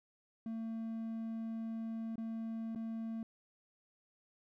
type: tone with dropouts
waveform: triangle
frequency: 225 Hz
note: A3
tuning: 39 cents sharp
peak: -36 dBFS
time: 0.46-3.23 s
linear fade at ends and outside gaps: 2 ms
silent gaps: 2.157-2.18 / 2.75-2.758 s
effects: none